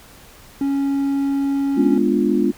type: tone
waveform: triangle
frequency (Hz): 277.2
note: C#4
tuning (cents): 0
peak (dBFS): -15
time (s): 0.61-1.98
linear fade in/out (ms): 2
type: chord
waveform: sine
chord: G# diminished seventh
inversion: none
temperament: equal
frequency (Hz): 207.7 / 246.9 / 293.7 / 349.2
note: G#3 / B3 / D4 / F4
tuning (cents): 0 / 0 / 0 / 0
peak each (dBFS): -20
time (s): 1.76-2.52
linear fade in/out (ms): 20
effects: pink hiss -45 dBFS RMS until 2.57 s